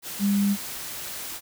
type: tone in noise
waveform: sine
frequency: 201.1 Hz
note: G3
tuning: 44 cents sharp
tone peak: -19 dBFS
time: 0.19-0.57 s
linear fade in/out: 50 ms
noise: white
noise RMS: -35 dBFS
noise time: 0.02-1.41 s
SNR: +13 dB
effects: none